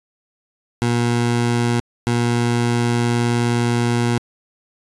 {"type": "tone bursts at uneven times", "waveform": "20% pulse", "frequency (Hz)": 119.3, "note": "A#2", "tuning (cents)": 41, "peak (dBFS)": -11, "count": 2, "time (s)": [[0.82, 1.8], [2.07, 4.18]], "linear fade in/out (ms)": 0, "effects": ["resampled to 24000 Hz"]}